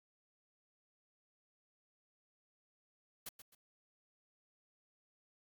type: noise with echo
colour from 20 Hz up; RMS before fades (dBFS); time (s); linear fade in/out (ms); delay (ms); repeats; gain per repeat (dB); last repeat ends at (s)
white; -45; 3.26-3.29; 5; 130; 2; -10; 3.55
effects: Opus 48 kbps